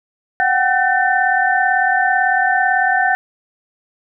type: tone cluster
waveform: sine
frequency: 736 / 774 / 1527 / 1791 Hz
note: F#5 / G5 / G6 / A6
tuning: -9 / -22 / -46 / +30 cents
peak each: -18 dBFS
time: 0.4-3.15 s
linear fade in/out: 0 ms
effects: none